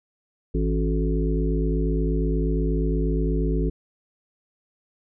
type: harmonic tone with a mistuned harmonic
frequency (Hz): 54.2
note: A1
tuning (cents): -25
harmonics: 1 / 3 / 5 / 7 / 8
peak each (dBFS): -22 / -27 / -29 / -30 / -31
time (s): 0.54-3.7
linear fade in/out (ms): 10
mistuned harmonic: 7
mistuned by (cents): -66
effects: none